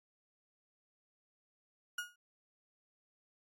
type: tone with exponential decay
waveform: 35% pulse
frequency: 1440 Hz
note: F#6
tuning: 47 cents flat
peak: -32 dBFS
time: 1.98-2.16 s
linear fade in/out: 5 ms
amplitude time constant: 39 ms
effects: AAC 64 kbps